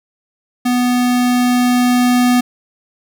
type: tone with level ramp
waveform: square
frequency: 246.9 Hz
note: B3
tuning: in tune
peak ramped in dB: -13 to -10 dBFS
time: 0.65-2.41 s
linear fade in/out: 10 ms
effects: none